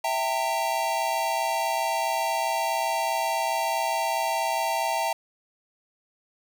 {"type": "chord", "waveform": "square", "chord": "E diminished", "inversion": "none", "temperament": "equal with one note detuned", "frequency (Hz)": [659.3, 784, 911.6], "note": ["E5", "G5", "Bb5"], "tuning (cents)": [0, 0, -39], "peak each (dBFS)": [-30, -30, -28], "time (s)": [0.04, 5.13], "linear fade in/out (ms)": 5, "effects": []}